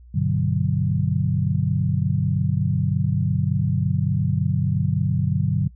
sine chord, G major seventh, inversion none, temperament equal, 98 / 123.47 / 146.83 / 185 Hz, G2 / B2 / D3 / F#3, 0 / 0 / 0 / 0 cents, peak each -24 / -25 / -22 / -25 dBFS, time 0.14-5.68 s, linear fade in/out 10 ms, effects noise-tail reverb RT60 0.1 s tail -22 dB re dry + added 60 Hz sine -43 dBFS peak until 5.75 s

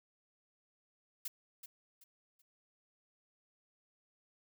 blue noise with echo, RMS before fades -40 dBFS, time 1.25-1.28 s, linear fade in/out 5 ms, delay 380 ms, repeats 3, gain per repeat -10 dB, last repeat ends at 2.42 s, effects none

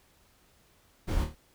brown noise with echo, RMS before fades -28 dBFS, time 1.07-1.25 s, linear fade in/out 20 ms, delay 26 ms, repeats 4, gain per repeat -5 dB, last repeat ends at 1.354 s, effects pink hiss -64 dBFS RMS until 1.54 s

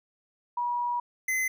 sine / square tone pair in turn, 965 / 2045 Hz, B5 / C7, -40 / -40 cents, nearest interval octave + minor second, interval 1300 cents, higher second, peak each -26 / -26 dBFS, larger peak neither, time 0.57-1 / 1.28-1.48 s, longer first, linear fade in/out 5 ms, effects none

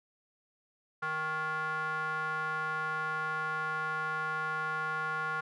square tone with band-pass filter, 156.6 Hz, D#3, 11 cents sharp, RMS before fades -34 dBFS, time 1.02-5.41 s, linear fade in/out 10 ms, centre 1300 Hz, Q 7.8, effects none

